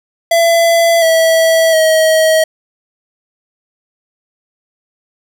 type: tone with pitch steps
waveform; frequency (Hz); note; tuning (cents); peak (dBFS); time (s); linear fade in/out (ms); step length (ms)
square; 672 / 652 / 636; E5 / E5 / D#5; +33 / -19 / +38; -8; 0.31-2.44; 5; 710
effects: none